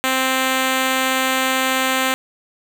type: tone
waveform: 5% pulse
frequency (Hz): 261.6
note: C4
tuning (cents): 0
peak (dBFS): -5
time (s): 0.04-2.14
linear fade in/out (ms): 0
effects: none